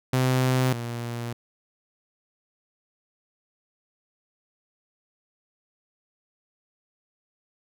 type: tone pair in turn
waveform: sawtooth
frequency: 128.7 / 118.61 Hz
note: C3 / A#2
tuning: -28 / +30 cents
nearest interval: minor second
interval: 142 cents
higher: first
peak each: -16 / -26 dBFS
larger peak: first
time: 0.13-0.73 / 0.73-1.33 s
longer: neither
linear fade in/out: 5 ms
effects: none